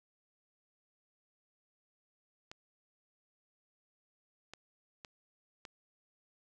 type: clicks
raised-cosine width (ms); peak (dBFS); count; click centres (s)
0.2; -29; 4; 2.515 / 4.536 / 5.048 / 5.652
effects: none